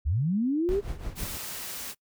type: linear sweep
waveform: sine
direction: up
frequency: 59.8 to 415.3 Hz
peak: -23 dBFS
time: 0.05-0.81 s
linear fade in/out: 20 ms
type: noise with tremolo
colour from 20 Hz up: brown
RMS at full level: -32 dBFS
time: 0.69-1.37 s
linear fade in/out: 0 ms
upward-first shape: triangle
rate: 6 Hz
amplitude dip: 80%
type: noise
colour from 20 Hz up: white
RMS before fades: -37 dBFS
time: 1.15-1.95 s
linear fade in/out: 50 ms
effects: noise-tail reverb RT60 0.1 s tail -23 dB re dry